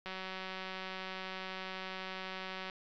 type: click train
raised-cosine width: 0.3 ms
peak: -26 dBFS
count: 497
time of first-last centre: 0.06-2.698 s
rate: 188 Hz
effects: resampled to 16000 Hz